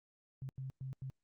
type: tone bursts at uneven times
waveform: sine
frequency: 132.4 Hz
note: C3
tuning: 21 cents sharp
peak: -40 dBFS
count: 4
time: 0.42-0.49 / 0.58-0.7 / 0.81-0.93 / 1.02-1.1 s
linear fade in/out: 0 ms
effects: Opus 48 kbps

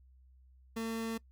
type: tone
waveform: 30% pulse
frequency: 226.1 Hz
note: A3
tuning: 47 cents sharp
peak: -32 dBFS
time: 0.76-1.18 s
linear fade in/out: 10 ms
effects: noise-tail reverb RT60 0.1 s tail -22 dB re dry + added 64 Hz sine -58 dBFS peak until 1.31 s

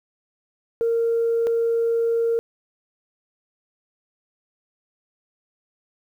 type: tone pair in turn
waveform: sine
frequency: 461.9 / 461.9 Hz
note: A#4 / A#4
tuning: -16 / -16 cents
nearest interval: unison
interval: 0 cents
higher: neither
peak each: -17 dBFS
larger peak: neither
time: 0.81-1.47 / 1.47-2.39 s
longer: second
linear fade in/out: 0 ms
effects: tanh soft clip ceiling -14 dBFS + 9-bit

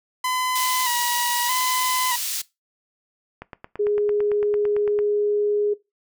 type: tone with vibrato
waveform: sawtooth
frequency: 987.8 Hz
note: B5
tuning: in tune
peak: -18 dBFS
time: 0.24-2.16 s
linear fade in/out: 5 ms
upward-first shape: square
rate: 0.8 Hz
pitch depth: 46 cents each way
type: high-pass noise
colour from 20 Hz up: pink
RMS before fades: -27 dBFS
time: 0.55-2.42 s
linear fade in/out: 10 ms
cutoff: 4300 Hz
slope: 12 dB/octave
type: click train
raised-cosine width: 0.5 ms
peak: -20 dBFS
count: 15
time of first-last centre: 3.42-4.99 s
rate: 8.92 Hz
type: tone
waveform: sine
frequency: 414.7 Hz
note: G#4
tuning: 3 cents flat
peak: -18 dBFS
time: 3.79-5.74 s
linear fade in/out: 10 ms
effects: noise-tail reverb RT60 0.2 s tail -19 dB re dry

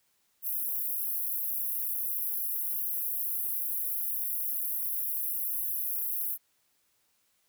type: high-pass noise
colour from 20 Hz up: pink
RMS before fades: -32 dBFS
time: 0.42-6.38 s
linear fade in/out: 50 ms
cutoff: 11000 Hz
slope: 96 dB/octave
effects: white hiss -72 dBFS RMS until 7.48 s

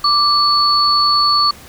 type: tone pair together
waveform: sine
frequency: 1174.7 / 4435 Hz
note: D6 / C#8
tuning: 0 / 0 cents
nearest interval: octave + major seventh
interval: 2300 cents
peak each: -13 dBFS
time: 0.04-1.51 s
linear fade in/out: 5 ms
effects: pink hiss -39 dBFS RMS until 1.68 s

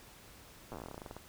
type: slowing click train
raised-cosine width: 1 ms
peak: -30 dBFS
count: 19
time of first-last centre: 0.72-1.166 s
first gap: 8 ms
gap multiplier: 1.12
effects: pink hiss -56 dBFS RMS until 1.28 s

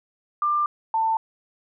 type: tone pair in turn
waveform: sine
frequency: 1191 / 892.2 Hz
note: D6 / A5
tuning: +24 / +24 cents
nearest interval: perfect fourth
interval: 500 cents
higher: first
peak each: -19 dBFS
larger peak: neither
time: 0.42-0.66 / 0.94-1.17 s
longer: first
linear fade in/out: 2 ms
effects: none

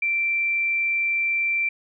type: tone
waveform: sine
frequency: 2349 Hz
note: D7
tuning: in tune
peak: -20 dBFS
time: 0.02-1.69 s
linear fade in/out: 5 ms
effects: none

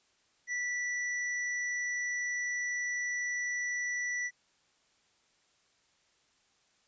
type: tone with hard clipping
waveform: sine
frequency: 1962 Hz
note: B6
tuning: 12 cents flat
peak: -33 dBFS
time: 0.47-4.31 s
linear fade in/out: 50 ms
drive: 15 dB
effects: white hiss -70 dBFS RMS until 6.87 s + resampled to 16000 Hz

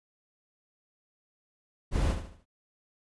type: noise with echo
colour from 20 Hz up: brown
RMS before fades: -27 dBFS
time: 1.91-2.16 s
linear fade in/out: 50 ms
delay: 74 ms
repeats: 4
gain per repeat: -8 dB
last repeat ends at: 2.456 s
effects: resampled to 24000 Hz

